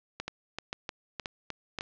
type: two click trains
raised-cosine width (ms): 0.2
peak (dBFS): -16 / -17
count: 4 / 6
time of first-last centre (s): 0.2-1.787 / 0.28-1.809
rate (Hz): 1.89 / 3.27
effects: low-pass 5000 Hz 12 dB/octave